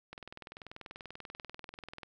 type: click train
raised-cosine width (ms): 0.3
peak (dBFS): -29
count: 40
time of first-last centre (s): 0.13-2.032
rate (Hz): 20.5
effects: none